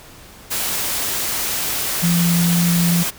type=tone in noise; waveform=sine; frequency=171.8 Hz; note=F3; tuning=28 cents flat; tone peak=-14 dBFS; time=2.02-3.04 s; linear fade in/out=20 ms; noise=white; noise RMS=-22 dBFS; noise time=0.5-3.11 s; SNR=+5 dB; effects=pink hiss -42 dBFS RMS until 3.18 s